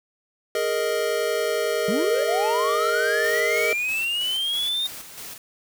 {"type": "chord", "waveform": "square", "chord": "Ab suspended second", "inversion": "none", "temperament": "equal", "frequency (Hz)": [415.3, 466.2, 622.3], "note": ["Ab4", "Bb4", "Eb5"], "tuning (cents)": [0, 0, 0], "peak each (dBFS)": [-28, -26, -27], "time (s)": [0.55, 3.73], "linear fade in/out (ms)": 2}
{"type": "linear sweep", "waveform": "triangle", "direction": "up", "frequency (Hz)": [174.61, 3700], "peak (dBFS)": -21, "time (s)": [1.88, 4.87], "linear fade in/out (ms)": 5}
{"type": "noise with tremolo", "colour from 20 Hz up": "white", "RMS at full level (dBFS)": -37, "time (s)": [3.24, 5.38], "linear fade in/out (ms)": 2, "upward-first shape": "square", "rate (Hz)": 3.1, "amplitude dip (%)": 45}
{"effects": []}